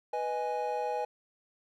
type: chord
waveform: triangle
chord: G# minor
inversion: first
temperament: equal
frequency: 493.9 / 622.3 / 830.6 Hz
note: B4 / D#5 / G#5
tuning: 0 / 0 / 0 cents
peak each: -33 / -35 / -31 dBFS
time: 0.13-1.05 s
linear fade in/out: 5 ms
effects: none